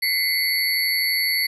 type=tone cluster; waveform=sine; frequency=2030 / 2162 / 4296 / 4467 / 11310 Hz; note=B6 / C#7 / C8 / C#8 / F9; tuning=+47 / -44 / +45 / +12 / +21 cents; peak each=-23 / -28 / -32 / -23 / -27 dBFS; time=0.02-1.47 s; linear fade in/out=10 ms; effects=none